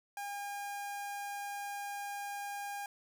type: tone with notch filter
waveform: sawtooth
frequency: 809 Hz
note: G#5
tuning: 46 cents flat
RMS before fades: -41 dBFS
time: 0.17-2.86 s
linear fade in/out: 2 ms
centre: 3700 Hz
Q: 1.7
effects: none